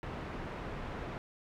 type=low-pass noise; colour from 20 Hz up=pink; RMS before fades=-41 dBFS; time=0.03-1.18 s; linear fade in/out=0 ms; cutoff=1800 Hz; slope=12 dB/octave; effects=none